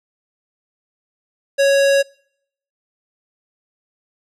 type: tone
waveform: square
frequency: 554.4 Hz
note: C#5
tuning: in tune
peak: -12 dBFS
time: 1.58-2.03 s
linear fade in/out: 20 ms
effects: noise-tail reverb RT60 0.7 s tail -26 dB re dry + low-pass 9000 Hz 12 dB/octave